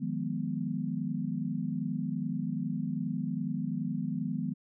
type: chord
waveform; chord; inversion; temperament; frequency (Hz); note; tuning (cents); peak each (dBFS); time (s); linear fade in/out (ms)
sine; F half-diminished seventh; third; equal with one note detuned; 155.56 / 178.08 / 207.7 / 246.9; Eb3 / F3 / Ab3 / Cb4; 0 / +34 / 0 / 0; -36 / -36 / -36 / -35; 0-4.54; 20
effects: none